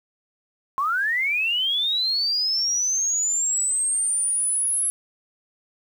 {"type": "linear sweep", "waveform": "sine", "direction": "up", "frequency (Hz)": [1046.5, 10950], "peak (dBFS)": -20, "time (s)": [0.78, 4.9], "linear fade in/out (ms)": 0, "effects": ["8-bit"]}